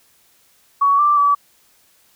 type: tone with pitch steps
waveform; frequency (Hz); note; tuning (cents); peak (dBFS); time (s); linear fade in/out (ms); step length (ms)
sine; 1124 / 1176 / 1148; C#6 / D6 / D6; +24 / +2 / -40; -11; 0.81-1.35; 10; 180
effects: white hiss -56 dBFS RMS until 2.15 s